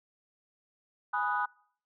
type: chord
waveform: sine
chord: G# minor seventh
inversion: none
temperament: equal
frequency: 830.6 / 987.8 / 1244.5 / 1480 Hz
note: G#5 / B5 / D#6 / F#6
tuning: 0 / 0 / 0 / 0 cents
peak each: -33 dBFS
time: 1.13-1.46 s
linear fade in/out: 10 ms
effects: noise-tail reverb RT60 0.6 s tail -26 dB re dry + tanh soft clip ceiling -17 dBFS